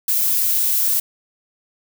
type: noise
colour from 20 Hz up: violet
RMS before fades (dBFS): -18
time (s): 0.08-1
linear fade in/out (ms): 5
effects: none